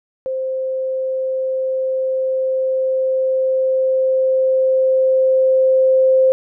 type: tone with level ramp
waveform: sine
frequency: 523.3 Hz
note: C5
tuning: in tune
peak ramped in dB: -19 to -9 dBFS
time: 0.26-6.32 s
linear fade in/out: 0 ms
effects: none